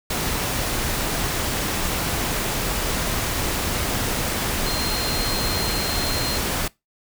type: tone in noise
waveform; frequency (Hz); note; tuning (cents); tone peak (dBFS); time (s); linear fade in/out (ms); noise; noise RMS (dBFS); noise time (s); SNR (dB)
sine; 4188; C8; +1; -27; 4.66-6.38; 5; pink; -24; 0.1-6.68; -6
effects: noise-tail reverb RT60 0.2 s tail -22 dB re dry